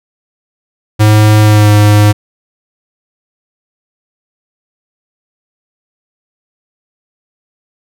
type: tone with pitch glide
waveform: square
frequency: 106.8 to 104.48 Hz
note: G#2 to G#2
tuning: +49 to +11 cents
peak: -4 dBFS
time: 0.99-2.13 s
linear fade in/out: 20 ms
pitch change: -38 cents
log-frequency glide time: 1.41-1.71 s
effects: none